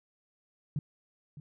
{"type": "tone with echo", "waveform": "sine", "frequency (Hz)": 145.5, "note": "D3", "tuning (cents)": -16, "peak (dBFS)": -28, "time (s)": [0.76, 0.79], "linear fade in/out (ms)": 2, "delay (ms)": 610, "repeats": 1, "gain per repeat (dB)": -15, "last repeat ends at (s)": 1.4, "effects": []}